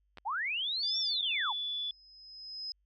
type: clicks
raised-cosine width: 0.3 ms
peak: -31 dBFS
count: 2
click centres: 0.173 / 0.184 s
type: linear two-way sweep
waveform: sine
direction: up then down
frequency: 724 to 5588 to 724 Hz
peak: -31 dBFS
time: 0.25-1.53 s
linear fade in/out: 20 ms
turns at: 0.99 s
type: tone with pitch glide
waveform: sine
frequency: 3520 to 3450 Hz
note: A7 to A7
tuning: 0 to -35 cents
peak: -33 dBFS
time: 0.83-1.91 s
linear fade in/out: 2 ms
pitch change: -35 cents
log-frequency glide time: 1.31-1.43 s
type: tone with exponential growth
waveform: sine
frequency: 5080 Hz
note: D#8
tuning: 35 cents sharp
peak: -35 dBFS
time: 1.43-2.72 s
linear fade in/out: 1 ms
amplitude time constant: 280 ms
effects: added 50 Hz sine -70 dBFS peak until 2.85 s